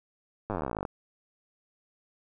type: slowing click train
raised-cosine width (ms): 1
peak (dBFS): -18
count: 25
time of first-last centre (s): 0.5-0.852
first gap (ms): 9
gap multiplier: 1.04
effects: none